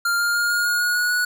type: tone with pitch steps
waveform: square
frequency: 1396.9 / 1406.6 / 1416.4 / 1426.3 / 1436.2 / 1446.2 / 1456.2 / 1466.3 Hz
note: F6 / F6 / F6 / F6 / F6 / F#6 / F#6 / F#6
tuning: 0 / +12 / +24 / +36 / +48 / -40 / -28 / -16 cents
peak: -19 dBFS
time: 0.05-1.25 s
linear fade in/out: 5 ms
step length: 150 ms
effects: none